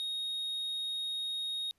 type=tone; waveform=triangle; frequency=3737 Hz; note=A#7; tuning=4 cents sharp; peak=-32 dBFS; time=0-1.71 s; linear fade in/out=0 ms; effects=pink hiss -75 dBFS RMS until 1.78 s + resampled to 32000 Hz